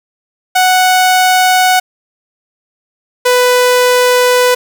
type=tone pair in turn; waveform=sawtooth; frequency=740 / 496.6 Hz; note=F#5 / B4; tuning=0 / +9 cents; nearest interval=perfect fifth; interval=691 cents; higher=first; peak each=-3 dBFS; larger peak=neither; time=0.55-1.8 / 3.25-4.55 s; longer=second; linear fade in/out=10 ms; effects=7-bit